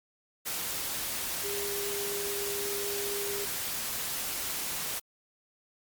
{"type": "tone in noise", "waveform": "sine", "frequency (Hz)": 403.9, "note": "G#4", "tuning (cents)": -48, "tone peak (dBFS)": -35, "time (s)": [1.43, 3.46], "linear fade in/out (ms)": 20, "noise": "white", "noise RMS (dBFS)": -34, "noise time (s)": [0.45, 5], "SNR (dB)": -4, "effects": ["Opus 48 kbps"]}